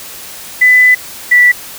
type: tone pair in turn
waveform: sine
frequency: 2000 / 1963.4 Hz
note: B6 / B6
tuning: +21 / -11 cents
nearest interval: unison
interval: 32 cents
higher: first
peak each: -3 dBFS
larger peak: neither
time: 0.61-0.95 / 1.31-1.52 s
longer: first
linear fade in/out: 10 ms
effects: white hiss -29 dBFS RMS until 1.78 s